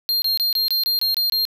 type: tone bursts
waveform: square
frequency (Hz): 4200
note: C8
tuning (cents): +6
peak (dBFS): -18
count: 9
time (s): 0.09-1.452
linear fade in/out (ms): 0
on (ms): 130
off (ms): 24
effects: none